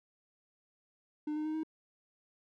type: tone with pitch steps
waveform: triangle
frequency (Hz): 301.3 / 306 / 310.8 / 315.7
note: D4 / D#4 / D#4 / D#4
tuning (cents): +44 / -29 / -2 / +25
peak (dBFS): -31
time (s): 1.27-1.634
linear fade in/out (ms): 5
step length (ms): 91
effects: none